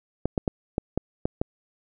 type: clicks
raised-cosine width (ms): 2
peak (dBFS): -10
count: 7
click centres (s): 0.256 / 0.378 / 0.478 / 0.781 / 0.976 / 1.255 / 1.415
effects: none